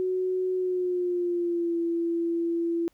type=tone with pitch glide; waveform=sine; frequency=370 to 337.3 Hz; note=F#4 to E4; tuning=0 to +40 cents; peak=-24 dBFS; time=0-2.88 s; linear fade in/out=0 ms; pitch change=-160 cents; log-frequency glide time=0.55-1.78 s; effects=pink hiss -68 dBFS RMS until 2.93 s